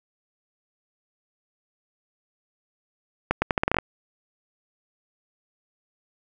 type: accelerating click train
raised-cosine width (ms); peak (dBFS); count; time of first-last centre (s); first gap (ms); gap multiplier
0.5; -5; 10; 3.31-3.786; 110; 0.8
effects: none